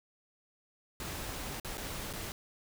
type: noise with dropouts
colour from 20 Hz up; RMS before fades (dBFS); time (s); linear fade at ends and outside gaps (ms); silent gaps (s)
pink; -40; 1-2.32; 1; 1.599-1.647 / 1.773-1.779 / 2.129-2.135
effects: none